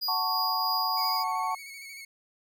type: tone with tremolo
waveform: square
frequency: 4894 Hz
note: D#8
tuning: 29 cents flat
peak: -28 dBFS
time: 0.01-1.24 s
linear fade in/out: 20 ms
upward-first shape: triangle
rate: 3.1 Hz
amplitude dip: 30%
type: chord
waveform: sine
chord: F# minor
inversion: none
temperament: just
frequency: 740 / 888 / 1110 Hz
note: F#5 / A5 / C#6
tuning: 0 / +16 / +2 cents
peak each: -33 / -31 / -30 dBFS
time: 0.08-1.55 s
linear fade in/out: 5 ms
type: tone with vibrato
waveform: sawtooth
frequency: 2217 Hz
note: C#7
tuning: in tune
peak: -38 dBFS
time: 0.97-2.05 s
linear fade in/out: 5 ms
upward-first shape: square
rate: 13 Hz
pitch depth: 27 cents each way
effects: none